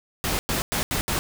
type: noise bursts at uneven times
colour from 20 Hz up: pink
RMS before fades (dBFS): -25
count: 5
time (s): 0.24-0.39 / 0.49-0.62 / 0.72-0.83 / 0.91-1.01 / 1.08-1.19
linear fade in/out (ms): 0
effects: none